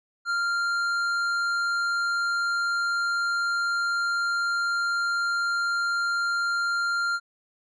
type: tone with tanh clipping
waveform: sine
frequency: 1392 Hz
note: F6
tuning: 6 cents flat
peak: -25 dBFS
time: 0.25-7.2 s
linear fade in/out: 50 ms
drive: 12 dB
effects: low-pass 8000 Hz 12 dB/octave